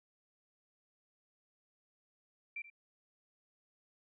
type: tone with echo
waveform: sine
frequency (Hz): 2351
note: D7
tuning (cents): +1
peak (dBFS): -39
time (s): 2.56-2.62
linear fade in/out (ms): 5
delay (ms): 81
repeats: 1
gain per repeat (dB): -14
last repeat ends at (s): 2.701
effects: none